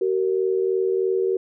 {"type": "tone pair together", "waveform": "sine", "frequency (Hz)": [380, 463.2], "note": ["F#4", "A#4"], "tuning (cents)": [46, -11], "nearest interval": "minor third", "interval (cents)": 343, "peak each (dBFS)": [-20, -24], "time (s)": [0.01, 1.37], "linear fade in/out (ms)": 5, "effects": []}